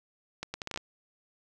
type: accelerating click train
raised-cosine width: 0.2 ms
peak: -18 dBFS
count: 8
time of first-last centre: 0.43-0.775 s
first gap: 110 ms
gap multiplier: 0.71
effects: none